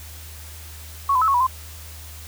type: tone with pitch steps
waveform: sine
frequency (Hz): 1109 / 1011 / 1299 / 1101 / 976 / 1041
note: C#6 / B5 / E6 / C#6 / B5 / C6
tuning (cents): 0 / +40 / -26 / -12 / -21 / -9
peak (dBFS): -15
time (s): 1.09-1.468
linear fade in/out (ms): 5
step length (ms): 63
effects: added 78 Hz sine -38 dBFS peak until 2.27 s + white hiss -42 dBFS RMS until 2.27 s